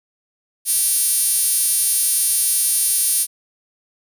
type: tone with high-pass filter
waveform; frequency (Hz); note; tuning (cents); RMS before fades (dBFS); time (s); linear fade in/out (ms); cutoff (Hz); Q
5% pulse; 388.4; G4; -16; -18; 0.65-3.27; 50; 8700; 4.8
effects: none